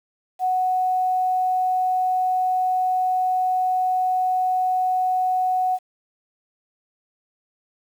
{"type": "tone with quantisation", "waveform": "sine", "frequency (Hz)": 740, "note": "F#5", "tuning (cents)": 0, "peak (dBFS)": -18, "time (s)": [0.39, 5.79], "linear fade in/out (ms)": 50, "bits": 8, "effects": []}